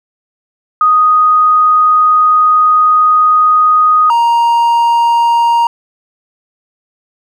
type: tone pair in turn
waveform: sine / triangle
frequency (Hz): 1244.5 / 936.6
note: D#6 / A#5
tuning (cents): 0 / +8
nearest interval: perfect fourth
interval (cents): 492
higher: first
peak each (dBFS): -5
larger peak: neither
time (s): 0.81-4.1 / 4.1-5.67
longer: first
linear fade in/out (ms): 2
effects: none